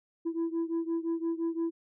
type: beating tone pair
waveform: sine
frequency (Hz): 330 / 335.8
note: E4 / E4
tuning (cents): +2 / +32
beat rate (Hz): 5.8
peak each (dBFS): -29 / -31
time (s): 0.25-1.71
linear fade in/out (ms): 20
effects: tanh soft clip ceiling -26 dBFS